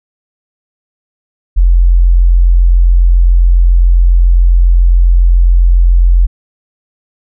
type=tone; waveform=sine; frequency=43.65 Hz; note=F1; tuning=in tune; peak=-3 dBFS; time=1.56-6.27 s; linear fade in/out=20 ms; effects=none